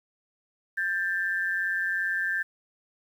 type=tone pair together; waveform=sine; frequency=1583 / 1765.6 Hz; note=G6 / A6; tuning=+17 / +5 cents; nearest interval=major second; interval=188 cents; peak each=-28 dBFS; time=0.77-2.43 s; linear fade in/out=10 ms; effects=9-bit